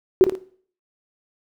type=tone with echo; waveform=sine; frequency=373.3 Hz; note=F#4; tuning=15 cents sharp; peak=-7 dBFS; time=0.21-0.24 s; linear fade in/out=0 ms; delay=56 ms; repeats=2; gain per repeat=-9 dB; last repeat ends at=0.352 s; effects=noise-tail reverb RT60 0.5 s tail -17 dB re dry